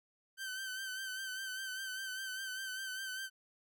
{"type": "tone with vibrato", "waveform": "sawtooth", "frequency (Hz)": 1539, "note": "G6", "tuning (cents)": -32, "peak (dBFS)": -36, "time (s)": [0.37, 3.3], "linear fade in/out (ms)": 50, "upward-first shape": "sine", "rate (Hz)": 5, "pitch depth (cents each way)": 40, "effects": []}